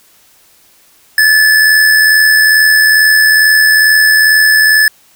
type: tone with amplitude modulation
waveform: square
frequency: 1733 Hz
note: A6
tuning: 27 cents flat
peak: -4 dBFS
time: 1.18-4.88 s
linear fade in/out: 2 ms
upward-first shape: sine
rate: 82.3 Hz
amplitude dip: 35%
effects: white hiss -47 dBFS RMS until 5.15 s